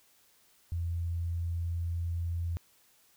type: tone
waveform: sine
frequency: 85 Hz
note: F2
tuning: 46 cents flat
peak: -30 dBFS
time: 0.72-2.57 s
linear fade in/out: 0 ms
effects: white hiss -65 dBFS RMS until 3.16 s